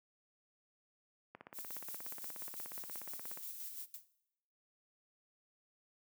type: click train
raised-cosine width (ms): 0.5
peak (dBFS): -34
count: 35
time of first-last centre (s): 1.35-3.374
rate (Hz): 16.8
type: noise with tremolo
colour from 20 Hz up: violet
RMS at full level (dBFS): -45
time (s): 1.53-3.87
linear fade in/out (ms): 50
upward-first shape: square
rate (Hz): 5.8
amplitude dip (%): 35
type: noise with exponential decay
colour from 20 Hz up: violet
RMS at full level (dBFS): -43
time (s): 3.94-4.08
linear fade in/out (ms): 1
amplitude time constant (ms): 30
effects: noise-tail reverb RT60 0.8 s tail -17 dB re dry + high-pass 150 Hz 12 dB/octave